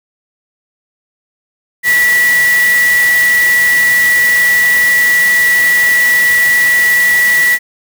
sine tone in noise, 1948 Hz, B6, 24 cents flat, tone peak -7 dBFS, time 1.83-7.59 s, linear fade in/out 50 ms, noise white, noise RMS -20 dBFS, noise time 1.83-7.59 s, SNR +10 dB, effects none

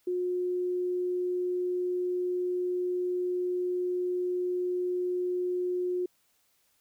sine tone, 360 Hz, F#4, 47 cents flat, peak -27 dBFS, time 0.07-6.06 s, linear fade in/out 5 ms, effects white hiss -70 dBFS RMS until 6.8 s

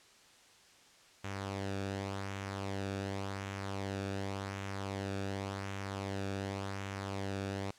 sawtooth tone with flanger, 98 Hz, G2, in tune, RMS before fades -39 dBFS, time 1.24-7.71 s, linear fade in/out 5 ms, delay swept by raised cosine 0.21 to 0.99 ms, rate 0.89 Hz, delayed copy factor -0.5, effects white hiss -61 dBFS RMS until 7.78 s + low-pass 7000 Hz 12 dB/octave

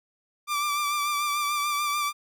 sawtooth tone with vibrato, 1174.7 Hz, D6, in tune, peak -21 dBFS, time 0.47-2.13 s, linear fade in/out 50 ms, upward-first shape sine, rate 6.8 Hz, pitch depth 32 cents each way, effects none

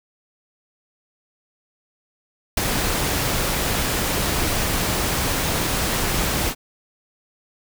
pink noise with ADSR envelope, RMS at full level -18 dBFS, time 2.57-6.55 s, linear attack 4 ms, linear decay 17 ms, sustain -4 dB, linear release 64 ms, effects none

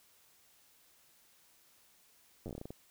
slowing click train, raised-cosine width 2 ms, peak -30 dBFS, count 11, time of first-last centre 2.46-2.705 s, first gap 9 ms, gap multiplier 1.21, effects white hiss -66 dBFS RMS until 2.9 s

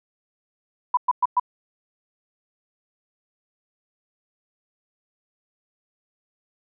sine tone bursts, 990 Hz, B5, 4 cents sharp, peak -15 dBFS, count 4, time 0.94-1.398 s, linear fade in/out 5 ms, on 32 ms, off 110 ms, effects none

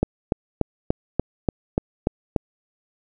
click train, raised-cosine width 2 ms, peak -5 dBFS, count 9, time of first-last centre 0.03-2.362 s, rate 3.43 Hz, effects none

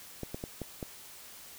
clicks, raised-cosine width 2 ms, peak -23 dBFS, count 5, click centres 0.233 / 0.345 / 0.439 / 0.617 / 0.828 s, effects white hiss -50 dBFS RMS until 1.58 s

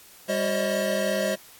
square tone cluster, 199.4 / 373 / 537 / 592 / 635 Hz, G3 / F#4 / C5 / D5 / D#5, +30 / +14 / +45 / +14 / +35 cents, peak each -31 / -35 / -29 / -33 / -28 dBFS, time 0.28-1.36 s, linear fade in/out 20 ms, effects white hiss -50 dBFS RMS until 1.59 s + AAC 64 kbps

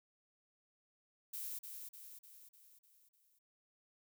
violet noise with echo, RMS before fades -44 dBFS, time 1.33-1.59 s, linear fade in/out 10 ms, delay 300 ms, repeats 6, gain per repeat -5 dB, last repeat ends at 3.39 s, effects none

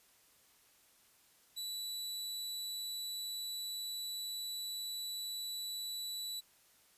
sawtooth tone, 3951 Hz, B7, in tune, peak -36 dBFS, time 1.56-6.41 s, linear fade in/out 20 ms, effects white hiss -67 dBFS RMS until 6.97 s + resampled to 32000 Hz

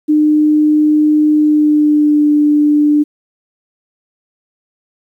sine tone with pitch glide, 303 to 296.6 Hz, D#4 to D4, -46 to +17 cents, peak -7 dBFS, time 0.08-3.04 s, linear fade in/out 20 ms, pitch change -37 cents, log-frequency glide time 1.32-2.31 s, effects 8-bit

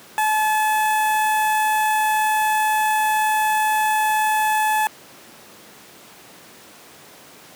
sawtooth tone with notch filter, 861 Hz, A5, 38 cents flat, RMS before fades -19 dBFS, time 0.18-4.87 s, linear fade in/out 0 ms, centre 4700 Hz, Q 0.79, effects pink hiss -44 dBFS RMS until 7.55 s + high-pass 200 Hz 12 dB/octave

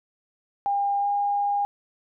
sine tone with pitch glide, 804 to 811.5 Hz, G5 to G#5, +44 to -40 cents, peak -21 dBFS, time 0.66-1.65 s, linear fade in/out 0 ms, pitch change +16 cents, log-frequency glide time 1-1.07 s, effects none

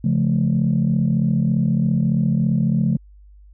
sine chord, Db augmented, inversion none, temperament just, 138.59 / 173.24 / 216.5 Hz, Db3 / F3 / A3, 0 / -14 / -28 cents, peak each -19 dBFS, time 0.04-2.97 s, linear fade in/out 5 ms, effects tanh soft clip ceiling -9 dBFS + added 50 Hz sine -43 dBFS peak until 3.53 s

